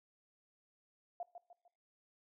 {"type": "tone with echo", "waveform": "sine", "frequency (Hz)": 698.5, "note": "F5", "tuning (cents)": 0, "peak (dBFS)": -39, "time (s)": [1.2, 1.23], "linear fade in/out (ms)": 2, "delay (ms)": 150, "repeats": 3, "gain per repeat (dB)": -8, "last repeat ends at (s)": 1.68, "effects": ["noise-tail reverb RT60 0.6 s tail -23 dB re dry"]}